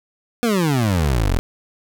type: exponential sweep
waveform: 25% pulse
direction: down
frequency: 246.9 to 38.89 Hz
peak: -12 dBFS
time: 0.43-1.39 s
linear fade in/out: 0 ms
effects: none